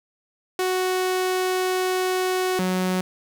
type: tone pair in turn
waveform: sawtooth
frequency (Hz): 370 / 184.63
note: F#4 / F#3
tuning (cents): 0 / -3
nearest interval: octave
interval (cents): 1203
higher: first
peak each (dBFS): -17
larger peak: neither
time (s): 0.59-2.59 / 2.59-3.01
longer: first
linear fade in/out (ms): 2
effects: none